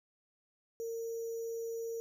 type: tone with sample-and-hold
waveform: sine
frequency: 458.7 Hz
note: A#4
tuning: 28 cents flat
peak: -36 dBFS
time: 0.8-2 s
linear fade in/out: 0 ms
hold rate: 6300 Hz
effects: none